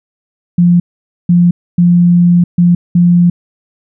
sine tone bursts at uneven times, 174.61 Hz, F3, in tune, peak -4 dBFS, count 5, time 0.58-0.8 / 1.29-1.51 / 1.78-2.44 / 2.58-2.75 / 2.95-3.3 s, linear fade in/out 5 ms, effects none

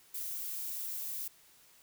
violet noise, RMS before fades -39 dBFS, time 0.14-1.28 s, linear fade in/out 5 ms, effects white hiss -62 dBFS RMS until 1.82 s

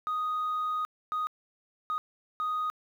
sine tone bursts at uneven times, 1244.5 Hz, D#6, in tune, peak -26 dBFS, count 4, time 0.07-0.85 / 1.12-1.27 / 1.9-1.98 / 2.4-2.7 s, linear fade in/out 0 ms, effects tanh soft clip ceiling -26 dBFS + 10-bit

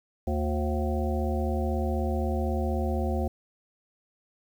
harmonic tone with a mistuned harmonic, 76 Hz, D#2, 40 cents flat, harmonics 1 / 3 / 5 / 7 / 9 / 10, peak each -27 / -32 / -34 / -35 / -37 / -37 dBFS, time 0.27-3.28 s, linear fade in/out 5 ms, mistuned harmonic 5, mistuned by -88 cents, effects 9-bit

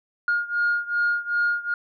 sine beating tone pair, 1422 / 1424.6 Hz, F6 / F6, +31 / +34 cents, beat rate 2.6 Hz, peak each -22 / -24 dBFS, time 0.28-1.74 s, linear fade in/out 2 ms, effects tanh soft clip ceiling -15 dBFS

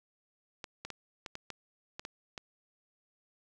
clicks, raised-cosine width 0.2 ms, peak -23 dBFS, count 9, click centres 0.642 / 0.85 / 0.903 / 1.262 / 1.354 / 1.503 / 1.995 / 2.051 / 2.378 s, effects none

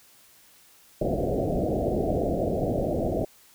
white low-pass noise, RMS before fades -26 dBFS, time 1.01-3.25 s, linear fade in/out 5 ms, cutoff 710 Hz, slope 96 dB/octave, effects white hiss -56 dBFS RMS until 3.54 s

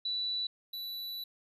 sine / square tone pair in turn, 3956 / 3956 Hz, B7 / B7, +2 / +2 cents, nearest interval unison, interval 0 cents, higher neither, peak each -31 / -38 dBFS, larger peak first, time 0.05-0.47 / 0.73-1.24 s, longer second, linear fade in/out 5 ms, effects resampled to 32000 Hz

